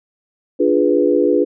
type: chord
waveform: sine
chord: D diminished seventh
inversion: none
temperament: equal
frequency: 293.7 / 349.2 / 415.3 / 493.9 Hz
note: D4 / F4 / Ab4 / Cb5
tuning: 0 / 0 / 0 / 0 cents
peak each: -17 dBFS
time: 0.59-1.45 s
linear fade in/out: 20 ms
effects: none